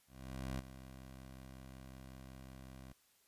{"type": "tone with ADSR envelope", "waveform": "15% pulse", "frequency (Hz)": 65.41, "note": "C2", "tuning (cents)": 0, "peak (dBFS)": -32, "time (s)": [0.07, 2.93], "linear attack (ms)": 520, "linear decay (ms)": 18, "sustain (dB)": -13, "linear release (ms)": 7, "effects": ["white hiss -72 dBFS RMS until 3.27 s", "resampled to 32000 Hz"]}